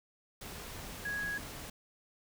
sine tone in noise, 1661.2 Hz, G#6, in tune, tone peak -34 dBFS, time 1.05-1.38 s, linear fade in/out 5 ms, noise pink, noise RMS -45 dBFS, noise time 0.41-1.7 s, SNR +8 dB, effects none

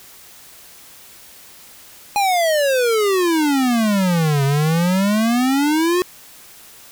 square exponential two-way sweep, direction down then up, 830.6 to 135.9 to 368 Hz, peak -15 dBFS, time 2.16-6.02 s, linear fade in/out 0 ms, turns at 4.44 s, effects white hiss -43 dBFS RMS until 6.91 s

